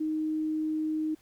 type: tone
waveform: sine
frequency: 311.4 Hz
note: D#4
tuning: 2 cents sharp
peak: -27 dBFS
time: 0-1.15 s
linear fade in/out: 10 ms
effects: pink hiss -63 dBFS RMS until 1.21 s